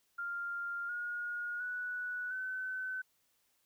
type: tone with pitch steps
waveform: sine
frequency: 1396.9 / 1436.2 / 1476.5 / 1518.1 Hz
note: F6 / F6 / F#6 / F#6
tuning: 0 / +48 / -4 / +44 cents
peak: -36 dBFS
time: 0.18-3.02 s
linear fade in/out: 10 ms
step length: 710 ms
effects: white hiss -75 dBFS RMS until 3.65 s